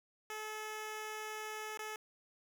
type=tone with dropouts; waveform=10% pulse; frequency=430.7 Hz; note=A4; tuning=37 cents flat; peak=-33 dBFS; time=0.3-1.96 s; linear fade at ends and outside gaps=1 ms; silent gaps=1.774-1.791 s; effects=none